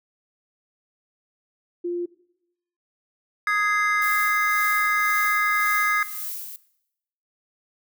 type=tone; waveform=sine; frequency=349.2 Hz; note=F4; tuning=in tune; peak=-24 dBFS; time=1.84-2.06 s; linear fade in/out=10 ms
type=chord; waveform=triangle; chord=Ab major; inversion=second; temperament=just; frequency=1245.9 / 1661.2 / 2077 Hz; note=Eb6 / Ab6 / C7; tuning=+2 / 0 / -13 cents; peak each=-22 / -22 / -24 dBFS; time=3.47-6.03 s; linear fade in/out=2 ms
type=noise with tremolo; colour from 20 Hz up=violet; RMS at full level=-31 dBFS; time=4.02-6.56 s; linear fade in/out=0 ms; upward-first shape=sine; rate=1.9 Hz; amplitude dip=55%
effects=noise-tail reverb RT60 0.8 s tail -19 dB re dry